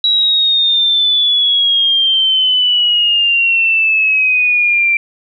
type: exponential sweep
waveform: sine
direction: down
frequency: 3893 to 2349 Hz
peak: -9 dBFS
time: 0.04-4.97 s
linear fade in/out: 2 ms
effects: none